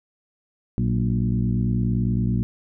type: harmonic tone with a mistuned harmonic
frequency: 58.9 Hz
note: A#1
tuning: 19 cents sharp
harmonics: 1 / 2 / 3 / 4 / 5 / 6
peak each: -28 / -22 / -25 / -27 / -35 / -39 dBFS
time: 0.78-2.43 s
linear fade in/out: 0 ms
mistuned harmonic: 3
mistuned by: +90 cents
effects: none